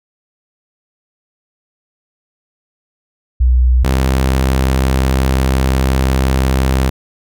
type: tone pair in turn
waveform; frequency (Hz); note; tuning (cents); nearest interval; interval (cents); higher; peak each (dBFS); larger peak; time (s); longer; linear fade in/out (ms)
sine / sawtooth; 62 / 65.69; B1 / C2; +7 / +7; minor second; 100; second; -7; neither; 3.4-3.84 / 3.84-6.9; second; 10
effects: none